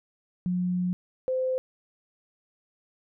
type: tone pair in turn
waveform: sine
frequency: 179.9 / 516.2 Hz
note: F#3 / C5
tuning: -48 / -23 cents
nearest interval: octave + tritone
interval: 1825 cents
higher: second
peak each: -24 dBFS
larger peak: neither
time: 0.46-0.93 / 1.28-1.58 s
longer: first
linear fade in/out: 0 ms
effects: none